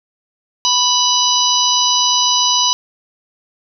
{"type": "harmonic tone", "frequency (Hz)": 987.8, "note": "B5", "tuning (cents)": 0, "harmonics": [1, 3, 4, 5, 6], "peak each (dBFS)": [-18, -18, -18, -18, -18], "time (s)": [0.65, 2.73], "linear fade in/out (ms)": 0, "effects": []}